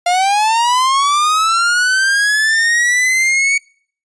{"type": "linear sweep", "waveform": "45% pulse", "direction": "up", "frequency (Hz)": [694, 2247], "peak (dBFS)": -11, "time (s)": [0.06, 3.58], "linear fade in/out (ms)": 5, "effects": ["noise-tail reverb RT60 0.5 s tail -25 dB re dry", "resampled to 22050 Hz"]}